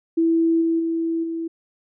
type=tone with level steps; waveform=sine; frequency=329.6 Hz; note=E4; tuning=in tune; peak=-15 / -17 / -20 / -24 dBFS; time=0.17-1.48 s; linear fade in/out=10 ms; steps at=0.61 / 0.79 / 1.23 s; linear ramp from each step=10 ms; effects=none

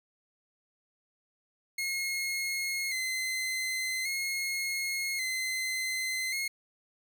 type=tone with vibrato; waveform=sawtooth; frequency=2107 Hz; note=C7; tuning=12 cents sharp; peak=-27 dBFS; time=1.78-6.48 s; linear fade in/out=5 ms; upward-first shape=square; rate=0.44 Hz; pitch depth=42 cents each way; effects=none

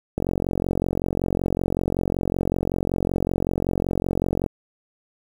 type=click train; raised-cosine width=2 ms; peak=-9 dBFS; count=195; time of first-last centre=0.18-4.463 s; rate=45.3 Hz; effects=7-bit

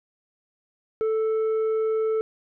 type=tone with tanh clipping; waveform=triangle; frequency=440 Hz; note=A4; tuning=in tune; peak=-22 dBFS; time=1.01-2.21 s; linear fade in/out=0 ms; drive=9 dB; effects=none

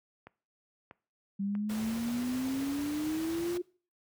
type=click train; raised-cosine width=0.5 ms; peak=-32 dBFS; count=4; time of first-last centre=0.27-2.193 s; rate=1.56 Hz
type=exponential sweep; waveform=sine; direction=up; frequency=196 to 357.8 Hz; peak=-30 dBFS; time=1.39-3.62 s; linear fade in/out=10 ms
type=noise; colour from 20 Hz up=pink; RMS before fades=-43 dBFS; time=1.69-3.58 s; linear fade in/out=10 ms
effects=noise-tail reverb RT60 0.4 s tail -21 dB re dry + high-pass 80 Hz 12 dB/octave

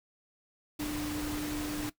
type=tone in noise; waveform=sine; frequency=298.4 Hz; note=D4; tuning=28 cents sharp; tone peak=-33 dBFS; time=0.79-1.9 s; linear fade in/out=10 ms; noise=pink; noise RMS=-39 dBFS; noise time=0.79-1.9 s; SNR=+3 dB; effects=noise-tail reverb RT60 0.1 s tail -17 dB re dry

